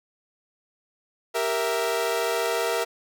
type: chord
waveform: sawtooth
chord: E diminished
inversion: first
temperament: equal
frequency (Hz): 392 / 466.2 / 659.3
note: G4 / Bb4 / E5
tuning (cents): 0 / 0 / 0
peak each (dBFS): -27 / -22 / -24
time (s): 1.34-2.85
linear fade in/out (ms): 20
effects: none